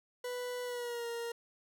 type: tone with pitch glide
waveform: 40% pulse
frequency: 493.9 to 467.8 Hz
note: B4 to A#4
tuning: 0 to +6 cents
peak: -36 dBFS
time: 0.24-1.32 s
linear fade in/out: 5 ms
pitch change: -94 cents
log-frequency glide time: 0.64-1.07 s
effects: none